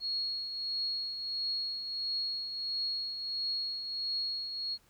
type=tone with tremolo; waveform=sine; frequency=4312 Hz; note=C#8; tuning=49 cents flat; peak=-30 dBFS; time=0-4.78 s; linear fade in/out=50 ms; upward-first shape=triangle; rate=1.5 Hz; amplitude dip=55%; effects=pink hiss -66 dBFS RMS until 4.89 s